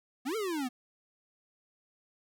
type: exponential two-way sweep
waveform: square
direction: up then down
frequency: 233.1 to 462.2 to 239.8 Hz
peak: -32 dBFS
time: 0.25-0.69 s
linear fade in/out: 20 ms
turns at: 0.36 s
effects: none